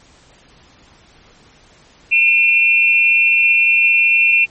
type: tone pair together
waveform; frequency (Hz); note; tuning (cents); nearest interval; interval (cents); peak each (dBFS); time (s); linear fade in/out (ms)
sine; 2419 / 2691; D#7 / E7; -49 / +35; major second; 184; -12; 2.11-4.46; 20
effects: pink hiss -48 dBFS RMS until 4.5 s + MP3 32 kbps